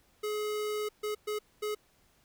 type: tone bursts at uneven times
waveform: square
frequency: 422.7 Hz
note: G#4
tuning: 31 cents sharp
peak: -32 dBFS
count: 4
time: 0.23-0.89 / 1.03-1.15 / 1.27-1.39 / 1.62-1.75 s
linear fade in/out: 10 ms
effects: pink hiss -67 dBFS RMS until 2.24 s